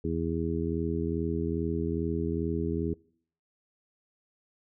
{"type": "harmonic tone", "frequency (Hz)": 82.41, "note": "E2", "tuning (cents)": 0, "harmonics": [1, 2, 3, 4, 5], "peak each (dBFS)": [-34, -34, -34, -34, -34], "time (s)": [0.04, 2.94], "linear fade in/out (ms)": 5, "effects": ["noise-tail reverb RT60 0.6 s tail -24 dB re dry"]}